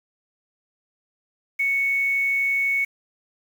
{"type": "tone with quantisation", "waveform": "sine", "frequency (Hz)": 2217, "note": "C#7", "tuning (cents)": 0, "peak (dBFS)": -19, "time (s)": [1.59, 2.85], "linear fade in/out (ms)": 10, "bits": 7, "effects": []}